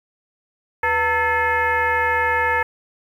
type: tone with frequency modulation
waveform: sine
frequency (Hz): 1319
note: E6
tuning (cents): +1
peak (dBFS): -16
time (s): 0.83-2.63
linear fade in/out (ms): 5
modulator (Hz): 413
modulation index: 1.9
effects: 8-bit